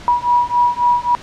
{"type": "beating tone pair", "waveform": "sine", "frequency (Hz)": [967, 970.7], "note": ["B5", "B5"], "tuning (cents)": [-37, -30], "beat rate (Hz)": 3.7, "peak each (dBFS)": -15, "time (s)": [0.08, 1.15], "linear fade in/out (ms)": 0, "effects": ["pink hiss -36 dBFS RMS until 1.22 s", "low-pass 5000 Hz 12 dB/octave"]}